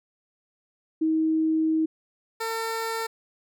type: tone pair in turn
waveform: sine / 15% pulse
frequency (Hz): 317.6 / 451.6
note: D#4 / A4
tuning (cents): +36 / +45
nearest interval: tritone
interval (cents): 609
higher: second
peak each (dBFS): -20 / -21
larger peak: first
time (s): 1.01-1.86 / 2.4-3.07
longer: first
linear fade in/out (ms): 10
effects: none